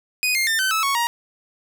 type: tone with pitch steps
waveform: sawtooth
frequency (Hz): 2489 / 2117 / 1801.1 / 1532.2 / 1303.4 / 1108.7 / 943.2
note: D#7 / C7 / A6 / G6 / E6 / C#6 / A#5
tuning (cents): 0 / +20 / +40 / -40 / -20 / 0 / +20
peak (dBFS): -15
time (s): 0.23-1.07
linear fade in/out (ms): 0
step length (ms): 120
effects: none